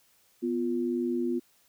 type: tone pair together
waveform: sine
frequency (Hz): 247.4 / 349.2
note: B3 / F4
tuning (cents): +3 / 0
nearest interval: tritone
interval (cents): 597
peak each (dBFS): -29 / -29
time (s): 0.42-1.4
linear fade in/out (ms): 20
effects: white hiss -65 dBFS RMS until 1.68 s